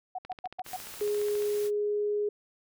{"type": "tone bursts", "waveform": "sine", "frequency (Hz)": 740, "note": "F#5", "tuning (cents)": 0, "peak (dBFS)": -32, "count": 5, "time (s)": [0.15, 0.765], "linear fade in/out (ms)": 5, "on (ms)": 35, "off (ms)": 110}
{"type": "click train", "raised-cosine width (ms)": 0.3, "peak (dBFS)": -28, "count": 18, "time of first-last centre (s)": [0.25, 1.422], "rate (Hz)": 14.5}
{"type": "noise", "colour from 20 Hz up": "white", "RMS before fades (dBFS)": -44, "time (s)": [0.64, 1.71], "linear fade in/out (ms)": 50}
{"type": "tone", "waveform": "sine", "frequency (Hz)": 415.3, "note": "G#4", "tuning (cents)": 0, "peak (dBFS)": -26, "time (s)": [1.01, 2.29], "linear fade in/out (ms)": 5}
{"effects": []}